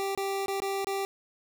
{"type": "tone with dropouts", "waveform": "25% pulse", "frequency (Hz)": 392, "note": "G4", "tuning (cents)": 0, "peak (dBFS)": -25, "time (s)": [0, 1.05], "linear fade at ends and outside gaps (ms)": 0, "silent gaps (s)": [[0.15, 0.176], [0.46, 0.482], [0.602, 0.62], [0.845, 0.87]], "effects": []}